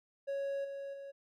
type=tone with level steps; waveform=triangle; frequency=554.4 Hz; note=C#5; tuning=in tune; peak=-32 / -38 / -42 dBFS; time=0.27-1.12 s; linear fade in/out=20 ms; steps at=0.64 / 0.93 s; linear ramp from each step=10 ms; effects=none